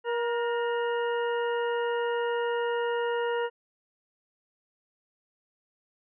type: harmonic tone with a mistuned harmonic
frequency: 473.5 Hz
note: A#4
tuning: 27 cents sharp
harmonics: 1 / 2 / 3 / 4 / 6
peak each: -27 / -33 / -37 / -39 / -43 dBFS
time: 0.04-3.5 s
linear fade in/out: 50 ms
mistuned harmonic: 4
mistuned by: -44 cents
effects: none